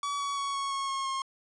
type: tone with pitch steps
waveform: 45% pulse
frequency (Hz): 1139 / 1127.9 / 1116.8 / 1105.9 / 1095.1 / 1084.4 / 1073.8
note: C#6 / C#6 / C#6 / C#6 / C#6 / C#6 / C6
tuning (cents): +47 / +30 / +13 / -4 / -21 / -38 / +45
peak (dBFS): -30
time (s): 0.03-1.22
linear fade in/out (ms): 2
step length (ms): 170
effects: resampled to 22050 Hz